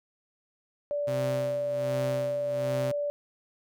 sine tone, 581 Hz, D5, 19 cents flat, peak -27 dBFS, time 0.91-3.1 s, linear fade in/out 0 ms
sawtooth tone with tremolo, 130 Hz, C3, 11 cents flat, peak -26 dBFS, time 1.07-2.92 s, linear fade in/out 10 ms, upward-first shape sine, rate 1.3 Hz, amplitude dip 80%
effects none

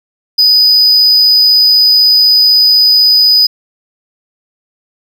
triangle tone, 4978 Hz, D#8, in tune, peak -3 dBFS, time 0.38-3.47 s, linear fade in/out 10 ms, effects none

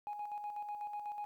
sine tone with tremolo, 830.6 Hz, G#5, in tune, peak -36 dBFS, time 0.07-1.25 s, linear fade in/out 0 ms, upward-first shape square, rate 8.1 Hz, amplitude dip 50%, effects tanh soft clip ceiling -36 dBFS + 12-bit

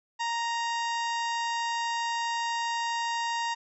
harmonic tone with a mistuned harmonic, 932.3 Hz, A#5, in tune, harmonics 1 / 2 / 3 / 4 / 5 / 6 / 7 / 8, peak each -29 / -35 / -39 / -41 / -43 / -45 / -46 / -47 dBFS, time 0.19-3.55 s, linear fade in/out 20 ms, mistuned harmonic 5, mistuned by +41 cents, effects none

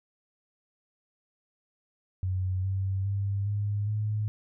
sine tone with pitch steps, 93 / 96.17 / 99.44 / 102.83 / 106.34 Hz, F#2 / G2 / G2 / G#2 / G#2, +9 / -33 / +25 / -17 / +41 cents, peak -26 dBFS, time 2.23-4.28 s, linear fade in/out 0 ms, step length 410 ms, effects none

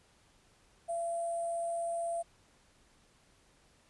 sine tone with sample-and-hold, 679 Hz, F5, 49 cents flat, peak -32 dBFS, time 0.88-2.23 s, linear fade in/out 20 ms, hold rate 8820 Hz, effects pink hiss -66 dBFS RMS until 3.89 s + resampled to 24000 Hz

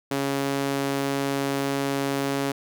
sawtooth tone with high-pass filter, 138.59 Hz, C#3, in tune, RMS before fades -26 dBFS, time 0.11-2.52 s, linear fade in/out 5 ms, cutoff 280 Hz, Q 1.2, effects none

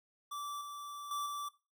square tone with level steps, 1163 Hz, D6, 17 cents flat, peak -40 / -44 / -36 / -39 dBFS, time 0.31-1.49 s, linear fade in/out 10 ms, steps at 0.61 / 1.11 / 1.26 s, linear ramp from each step 2 ms, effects noise-tail reverb RT60 0.3 s tail -18 dB re dry

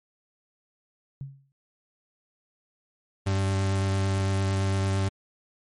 sine tone with exponential decay, 137.3 Hz, C#3, 16 cents flat, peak -30 dBFS, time 1.21-1.52 s, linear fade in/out 0 ms, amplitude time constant 66 ms
40% pulse tone with vibrato, 97 Hz, G2, 18 cents flat, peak -22 dBFS, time 3.26-5.09 s, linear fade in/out 10 ms, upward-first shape triangle, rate 8.9 Hz, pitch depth 12 cents each way
effects MP3 48 kbps

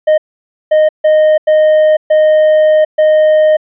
triangle tone bursts at uneven times, 618 Hz, D#5, 12 cents flat, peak -3 dBFS, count 6, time 0.07-0.18 / 0.71-0.89 / 1.04-1.38 / 1.47-1.97 / 2.1-2.85 / 2.98-3.57 s, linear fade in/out 10 ms, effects resampled to 8000 Hz

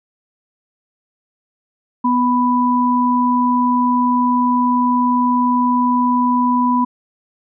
sine tone pair together, 247.2 / 990 Hz, B3 / B5, +2 / +4 cents, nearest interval 2 octaves, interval 2402 cents, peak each -15 dBFS, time 2.04-6.85 s, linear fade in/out 10 ms, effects none

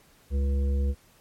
harmonic tone, 69.3 Hz, C#2, in tune, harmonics 1 / 3 / 5 / 7, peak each -22 / -36 / -44 / -39 dBFS, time 0.3-0.95 s, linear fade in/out 50 ms, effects pink hiss -59 dBFS RMS until 1.2 s + MP3 64 kbps

